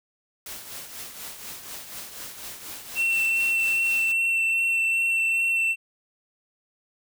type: noise with tremolo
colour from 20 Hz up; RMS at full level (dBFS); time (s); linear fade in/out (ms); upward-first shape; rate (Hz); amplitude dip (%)
white; -36; 0.46-4.12; 2; triangle; 4.1; 60
type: tone with vibrato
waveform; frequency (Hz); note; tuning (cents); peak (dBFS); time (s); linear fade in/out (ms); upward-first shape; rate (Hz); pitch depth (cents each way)
triangle; 2698; E7; +40; -19; 2.95-5.76; 50; sine; 2.5; 10
effects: none